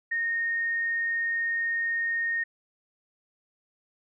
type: tone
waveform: sine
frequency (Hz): 1848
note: A#6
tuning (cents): -16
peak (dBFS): -25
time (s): 0.11-2.44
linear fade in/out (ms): 10
effects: none